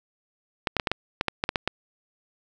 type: clicks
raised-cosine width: 0.3 ms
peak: -7 dBFS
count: 11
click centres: 0.672 / 0.767 / 0.798 / 0.872 / 0.916 / 1.211 / 1.283 / 1.439 / 1.491 / 1.558 / 1.676 s
effects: none